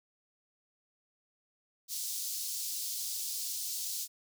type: high-pass noise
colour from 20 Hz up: pink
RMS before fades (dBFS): -37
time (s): 1.88-4.08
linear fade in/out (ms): 50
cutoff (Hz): 4500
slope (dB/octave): 24
effects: none